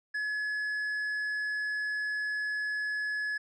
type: tone with tanh clipping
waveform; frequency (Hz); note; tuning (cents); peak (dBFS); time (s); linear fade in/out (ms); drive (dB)
sine; 1700; G#6; +40; -31; 0.14-3.38; 10; 5
effects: none